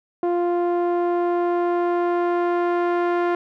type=tone with low-pass filter sweep; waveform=sawtooth; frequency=349.2 Hz; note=F4; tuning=in tune; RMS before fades=-21 dBFS; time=0.23-3.35 s; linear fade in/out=2 ms; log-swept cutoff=740 to 1500 Hz; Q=1; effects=none